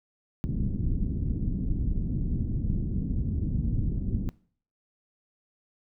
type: low-pass noise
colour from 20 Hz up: pink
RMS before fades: -28 dBFS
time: 0.44-4.29 s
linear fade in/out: 0 ms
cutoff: 250 Hz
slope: 24 dB/octave
effects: noise-tail reverb RT60 0.5 s tail -21 dB re dry